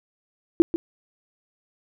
sine tone with echo, 334 Hz, E4, 23 cents sharp, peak -9 dBFS, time 0.6-0.62 s, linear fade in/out 0 ms, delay 140 ms, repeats 1, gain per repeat -11 dB, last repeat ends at 0.76 s, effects none

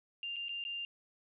sine tone with dropouts, 2794 Hz, F7, in tune, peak -37 dBFS, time 0.23-0.85 s, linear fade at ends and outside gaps 1 ms, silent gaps 0.36-0.365 / 0.484-0.492 / 0.64-0.65 s, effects none

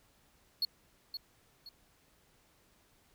triangle tone with echo, 4342 Hz, C#8, 37 cents flat, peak -27 dBFS, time 0.62-0.65 s, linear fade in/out 2 ms, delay 520 ms, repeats 2, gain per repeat -9 dB, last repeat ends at 1.69 s, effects pink hiss -68 dBFS RMS until 3.14 s

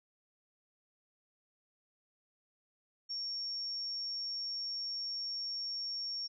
sine tone, 5510 Hz, F8, 24 cents flat, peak -36 dBFS, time 3.09-6.28 s, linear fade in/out 20 ms, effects none

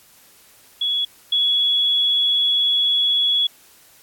sine tone pair in turn, 3371 / 3371 Hz, G#7 / G#7, +25 / +25 cents, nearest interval unison, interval 0 cents, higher neither, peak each -18 / -15 dBFS, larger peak second, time 0.81-1.05 / 1.32-3.47 s, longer second, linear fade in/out 5 ms, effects white hiss -51 dBFS RMS until 4.02 s + AAC 64 kbps

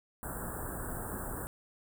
pink band-stop noise, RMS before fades -39 dBFS, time 0.23-1.47 s, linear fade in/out 0 ms, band 1700 to 7800 Hz, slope 96 dB/octave, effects none

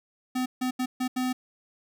square tone bursts at uneven times, 254.3 Hz, C4, 49 cents flat, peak -26 dBFS, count 5, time 0.35-0.46 / 0.61-0.71 / 0.79-0.86 / 1-1.08 / 1.16-1.33 s, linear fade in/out 10 ms, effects none

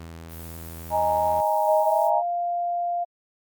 sawtooth tone, 82.41 Hz, E2, in tune, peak -33 dBFS, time 0-1.41 s, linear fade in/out 5 ms
violet noise, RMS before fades -43 dBFS, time 0.28-2.11 s, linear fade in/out 50 ms
sine chord, D# suspended fourth, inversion none, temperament just, 622.3 / 829.7 / 933.4 Hz, D#5 / G#5 / A#5, 0 / -2 / +2 cents, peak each -24 / -23 / -25 dBFS, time 0.9-2.23 s, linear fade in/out 50 ms
sine tone with pitch glide, 625 to 697.5 Hz, D#5 to F5, +8 to -2 cents, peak -23 dBFS, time 1.67-3.05 s, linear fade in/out 20 ms, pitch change +190 cents, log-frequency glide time 1.8-2.21 s
effects Opus 32 kbps

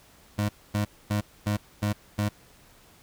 25% pulse tone bursts, 103.83 Hz, G#2, in tune, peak -20 dBFS, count 6, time 0.38-2.29 s, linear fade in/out 10 ms, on 110 ms, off 250 ms, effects pink hiss -56 dBFS RMS until 3.02 s

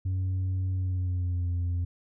sine tone with pitch glide, 93.4 to 87.65 Hz, F#2 to F2, +17 to +7 cents, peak -23 dBFS, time 0.05-1.85 s, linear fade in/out 10 ms, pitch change -110 cents, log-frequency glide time 0.73-1.49 s, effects tanh soft clip ceiling -25 dBFS

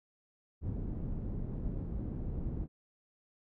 pink low-pass noise, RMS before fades -37 dBFS, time 0.61-2.68 s, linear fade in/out 50 ms, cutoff 240 Hz, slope 12 dB/octave, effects none

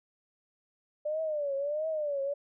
sine tone with vibrato, 592 Hz, D5, 14 cents sharp, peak -29 dBFS, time 1.05-2.34 s, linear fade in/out 10 ms, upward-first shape triangle, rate 1.5 Hz, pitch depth 150 cents each way, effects none

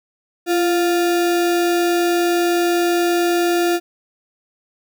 sine tone with sample-and-hold, 344.6 Hz, F4, 23 cents flat, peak -14 dBFS, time 0.46-3.8 s, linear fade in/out 50 ms, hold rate 1050 Hz, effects none

